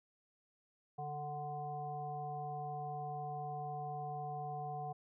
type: harmonic tone with a mistuned harmonic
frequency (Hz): 148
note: D3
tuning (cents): +14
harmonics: 1 / 3 / 5 / 7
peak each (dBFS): -45 / -50 / -41 / -54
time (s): 0.98-4.93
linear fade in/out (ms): 10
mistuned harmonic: 1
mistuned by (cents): -23
effects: none